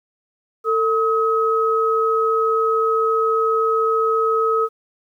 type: tone pair together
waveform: sine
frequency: 448.1 / 1274 Hz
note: A4 / D#6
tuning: +32 / +41 cents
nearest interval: octave + tritone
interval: 1809 cents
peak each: -18 dBFS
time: 0.64-4.69 s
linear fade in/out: 50 ms
effects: 9-bit